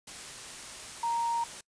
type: tone in noise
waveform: sine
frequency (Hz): 932.3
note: A#5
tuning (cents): 0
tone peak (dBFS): -27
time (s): 1.03-1.44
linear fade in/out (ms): 5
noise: white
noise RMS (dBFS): -43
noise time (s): 0.07-1.61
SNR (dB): +13
effects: noise-tail reverb RT60 0.1 s tail -23 dB re dry + resampled to 22050 Hz